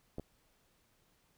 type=clicks; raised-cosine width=2 ms; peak=-28 dBFS; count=2; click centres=0.184 / 0.197 s; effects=pink hiss -72 dBFS RMS until 1.37 s